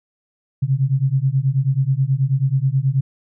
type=beating tone pair; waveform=sine; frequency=130 / 139.3 Hz; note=C3 / C#3; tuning=-11 / +9 cents; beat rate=9.3 Hz; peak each=-18 dBFS; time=0.62-3.01 s; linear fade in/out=10 ms; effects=none